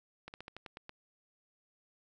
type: slowing click train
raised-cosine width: 0.3 ms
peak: -29 dBFS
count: 8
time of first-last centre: 0.28-0.894 s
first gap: 59 ms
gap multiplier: 1.13
effects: none